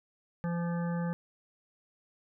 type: harmonic tone with a mistuned harmonic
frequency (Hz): 171.4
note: F3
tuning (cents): -32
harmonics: 1 / 3 / 5 / 7 / 9 / 10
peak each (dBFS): -30 / -40 / -44 / -47 / -49 / -50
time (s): 0.44-1.13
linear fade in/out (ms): 0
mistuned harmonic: 10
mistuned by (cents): +23
effects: none